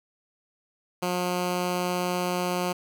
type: tone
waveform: 10% pulse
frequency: 179.2 Hz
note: F3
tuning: 45 cents sharp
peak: -17 dBFS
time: 1.02-2.73 s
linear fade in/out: 10 ms
effects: none